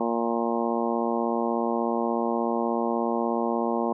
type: harmonic tone with a mistuned harmonic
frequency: 116.54 Hz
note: A#2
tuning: in tune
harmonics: 2 / 3 / 4 / 5 / 6 / 7 / 8 / 9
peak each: -28 / -30 / -31 / -32 / -33 / -33 / -34 / -35 dBFS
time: 0-3.93 s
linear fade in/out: 5 ms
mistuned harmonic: 9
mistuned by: +22 cents
effects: none